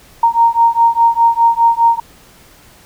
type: beating tone pair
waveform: sine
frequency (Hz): 925 / 929.9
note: A#5 / A#5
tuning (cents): -14 / -5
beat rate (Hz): 4.9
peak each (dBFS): -11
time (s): 0.23-2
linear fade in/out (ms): 5
effects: pink hiss -44 dBFS RMS until 2.85 s